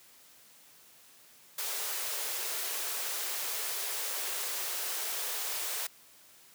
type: high-pass noise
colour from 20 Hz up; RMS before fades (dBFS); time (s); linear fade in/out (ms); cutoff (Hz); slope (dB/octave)
white; -35; 1.58-5.87; 5; 360; 96
effects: white hiss -58 dBFS RMS until 6.54 s + high-pass 100 Hz 12 dB/octave